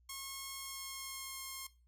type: tone with pitch glide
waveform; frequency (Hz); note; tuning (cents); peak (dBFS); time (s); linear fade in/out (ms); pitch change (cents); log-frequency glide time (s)
5% pulse; 1085 to 1070.7; C#6 to C6; -37 to +40; -31; 0.09-1.67; 5; -23; 0.5-1.42
effects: noise-tail reverb RT60 0.3 s tail -18 dB re dry + added 60 Hz sine -65 dBFS peak until 1.87 s